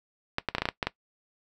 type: clicks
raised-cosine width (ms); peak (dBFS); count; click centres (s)
0.3; -10; 9; 0.384 / 0.487 / 0.55 / 0.583 / 0.62 / 0.655 / 0.688 / 0.828 / 0.87
effects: noise-tail reverb RT60 0.1 s tail -18 dB re dry